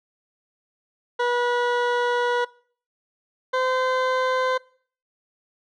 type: tone pair in turn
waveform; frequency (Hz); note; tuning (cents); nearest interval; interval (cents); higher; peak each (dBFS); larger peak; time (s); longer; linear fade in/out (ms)
20% pulse; 485.4 / 514; B4 / C5; -30 / -31; minor second; 99; second; -15; neither; 1.19-2.45 / 3.53-4.58; first; 10
effects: noise-tail reverb RT60 0.5 s tail -23 dB re dry + low-pass 3000 Hz 12 dB/octave